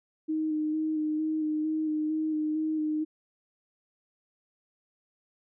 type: tone with vibrato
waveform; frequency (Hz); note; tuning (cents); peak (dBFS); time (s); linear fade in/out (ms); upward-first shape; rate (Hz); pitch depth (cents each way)
sine; 310; D#4; -6; -26; 0.28-3.05; 20; square; 2.2; 17
effects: none